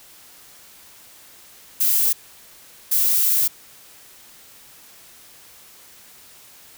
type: noise bursts at uneven times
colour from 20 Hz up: violet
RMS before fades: -18 dBFS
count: 2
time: 1.8-2.13 / 2.91-3.48 s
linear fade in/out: 10 ms
effects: white hiss -47 dBFS RMS until 6.77 s